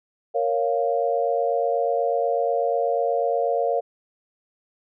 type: chord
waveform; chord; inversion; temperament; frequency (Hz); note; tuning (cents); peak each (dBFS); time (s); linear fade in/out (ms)
sine; Bb minor; none; equal; 466.2 / 554.4 / 698.5; Bb4 / Db5 / F5; 0 / 0 / 0; -24; 0.34-3.81; 20
effects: none